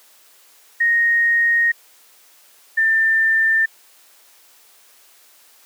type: tone pair in turn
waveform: sine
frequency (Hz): 1864.7 / 1789.8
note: A#6 / A6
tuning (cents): 0 / +29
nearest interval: minor second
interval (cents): 71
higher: first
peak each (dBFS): -13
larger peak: neither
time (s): 0.8-1.72 / 2.77-3.66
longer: first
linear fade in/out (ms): 10
effects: white hiss -51 dBFS RMS until 5.65 s + high-pass 400 Hz 12 dB/octave